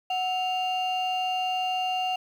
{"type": "tone pair together", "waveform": "sine", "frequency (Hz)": [740, 2794], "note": ["F#5", "F7"], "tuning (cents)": [0, 0], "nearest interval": "octave + major seventh", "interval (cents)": 2300, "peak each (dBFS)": [-24, -28], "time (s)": [0.1, 2.16], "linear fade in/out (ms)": 5, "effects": ["tanh soft clip ceiling -22 dBFS", "9-bit"]}